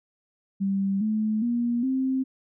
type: tone with pitch steps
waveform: sine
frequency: 195.7 / 215.9 / 238.2 / 262.7 Hz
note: G3 / A3 / A#3 / C4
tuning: -3 / -33 / +38 / +7 cents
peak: -22 dBFS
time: 0.6-2.24 s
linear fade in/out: 20 ms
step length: 410 ms
effects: none